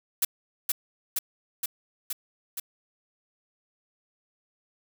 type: noise with echo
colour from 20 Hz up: blue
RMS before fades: -23 dBFS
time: 0.22-0.25 s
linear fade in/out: 5 ms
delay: 470 ms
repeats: 5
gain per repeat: -2 dB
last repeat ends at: 2.6 s
effects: none